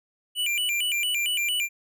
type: tone with vibrato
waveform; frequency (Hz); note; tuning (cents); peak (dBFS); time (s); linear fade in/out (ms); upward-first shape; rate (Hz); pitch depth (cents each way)
square; 2652; E7; +10; -24; 0.35-1.69; 50; square; 4.4; 190
effects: none